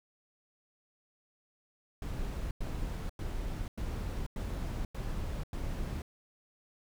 brown noise bursts, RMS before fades -36 dBFS, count 7, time 2.02-6.02 s, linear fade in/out 2 ms, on 490 ms, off 95 ms, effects none

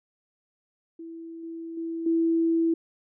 sine tone with level steps, 330 Hz, E4, 2 cents sharp, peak -37 / -34 / -29 / -20 dBFS, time 0.99-2.74 s, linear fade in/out 5 ms, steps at 1.43 / 1.77 / 2.06 s, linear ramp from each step 5 ms, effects none

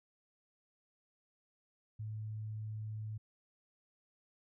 sine tone, 108.1 Hz, A2, 30 cents flat, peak -39 dBFS, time 1.99-3.18 s, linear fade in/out 10 ms, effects none

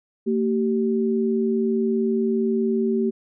sine tone pair together, 226.9 / 385.5 Hz, A#3 / G4, -47 / -29 cents, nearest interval major sixth, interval 918 cents, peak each -21 / -22 dBFS, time 0.26-3.11 s, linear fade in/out 20 ms, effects none

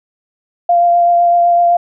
sine tone with vibrato, 694 Hz, F5, 11 cents flat, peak -7 dBFS, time 0.69-1.77 s, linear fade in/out 5 ms, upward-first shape triangle, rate 7.9 Hz, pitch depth 15 cents each way, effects none

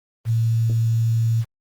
sine tone with quantisation, 114.1 Hz, A#2, 37 cents flat, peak -16 dBFS, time 0.25-1.45 s, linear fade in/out 50 ms, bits 7, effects Opus 24 kbps

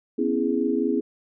sine chord, C# minor seventh, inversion third, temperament equal with one note detuned, 246.9 / 271.9 / 329.6 / 415.3 Hz, B3 / C#4 / E4 / G#4, 0 / -33 / 0 / 0 cents, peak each -26 dBFS, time 0.18-1.01 s, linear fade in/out 10 ms, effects none

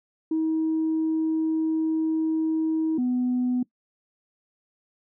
sine tone pair in turn, 318.5 / 249.3 Hz, D#4 / B3, +41 / +16 cents, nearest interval major third, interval 425 cents, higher first, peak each -20 dBFS, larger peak neither, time 0.31-2.98 / 2.98-3.63 s, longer first, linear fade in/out 5 ms, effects noise-tail reverb RT60 0.1 s tail -21 dB re dry + tanh soft clip ceiling -18 dBFS

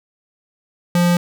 square tone, 174.9 Hz, F3, 3 cents sharp, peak -13 dBFS, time 0.95-1.17 s, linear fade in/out 2 ms, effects none

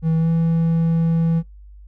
triangle tone with pitch glide, 161.7 to 165 Hz, E3 to E3, -33 to +2 cents, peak -13 dBFS, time 0.02-1.43 s, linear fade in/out 50 ms, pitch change +35 cents, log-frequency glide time 0.17-0.29 s, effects noise-tail reverb RT60 0.2 s tail -26 dB re dry + added 50 Hz sine -39 dBFS peak until 1.87 s

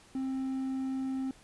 triangle tone, 264.4 Hz, C4, 18 cents sharp, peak -29 dBFS, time 0.15-1.31 s, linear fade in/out 2 ms, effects pink hiss -58 dBFS RMS until 1.43 s + resampled to 24000 Hz

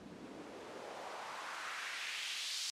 white noise with band-pass filter sweep, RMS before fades -44 dBFS, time 0-2.7 s, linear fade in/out 0 ms, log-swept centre 200 to 4700 Hz, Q 1.6, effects low-pass 9000 Hz 12 dB/octave + MP3 96 kbps

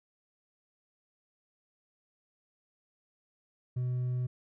sine tone with hard clipping, 125.1 Hz, B2, 23 cents sharp, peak -30 dBFS, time 3.76-4.27 s, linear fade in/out 10 ms, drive 2 dB, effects none

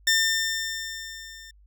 15% pulse tone with level ramp, 1800 Hz, A6, 39 cents sharp, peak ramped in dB -11 to -37 dBFS, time 0.07-1.51 s, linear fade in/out 5 ms, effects added 50 Hz sine -52 dBFS peak until 1.66 s

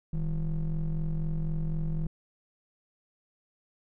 triangle ring-modulated tone, 90.3 Hz, F#2, 42 cents flat, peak -22 dBFS, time 0.13-2.07 s, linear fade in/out 5 ms, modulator 68.3 Hz, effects none

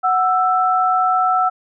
sine tone pair together, 740 / 1325.4 Hz, F#5 / E6, 0 / +9 cents, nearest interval minor seventh, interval 1009 cents, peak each -16 dBFS, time 0.03-1.5 s, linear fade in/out 20 ms, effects none

